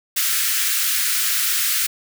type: high-pass noise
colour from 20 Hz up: white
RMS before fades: -20 dBFS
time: 0.16-1.87 s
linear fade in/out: 10 ms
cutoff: 1300 Hz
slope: 48 dB/octave
effects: none